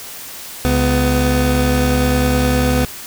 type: tone pair together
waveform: 25% pulse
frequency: 70.1 / 250 Hz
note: C#2 / B3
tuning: +20 / +21 cents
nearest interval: octave + minor seventh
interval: 2201 cents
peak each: -12 dBFS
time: 0.65-2.85 s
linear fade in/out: 0 ms
effects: white hiss -32 dBFS RMS until 3.06 s